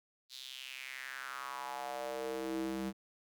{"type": "tone with high-pass filter sweep", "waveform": "square", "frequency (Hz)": 65.5, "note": "C2", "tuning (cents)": 2, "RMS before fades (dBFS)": -41, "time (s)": [0.29, 2.93], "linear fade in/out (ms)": 50, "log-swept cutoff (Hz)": [4200, 220], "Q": 4, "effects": []}